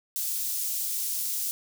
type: high-pass noise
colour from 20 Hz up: white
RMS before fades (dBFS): -30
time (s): 0.16-1.51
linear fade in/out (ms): 0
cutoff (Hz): 6000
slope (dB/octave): 12
effects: none